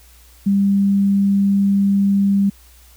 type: tone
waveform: sine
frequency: 198.5 Hz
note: G3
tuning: 22 cents sharp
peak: -12 dBFS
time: 0.46-2.5 s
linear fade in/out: 10 ms
effects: added 60 Hz sine -46 dBFS peak until 2.96 s + white hiss -50 dBFS RMS until 2.96 s